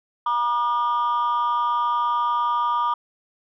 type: tone pair together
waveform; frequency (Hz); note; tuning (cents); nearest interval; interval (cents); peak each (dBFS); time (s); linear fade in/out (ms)
sine; 957 / 1205.7; A#5 / D6; +45 / +45; major third; 400; -20 / -20; 0.26-2.94; 5
effects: tanh soft clip ceiling -16 dBFS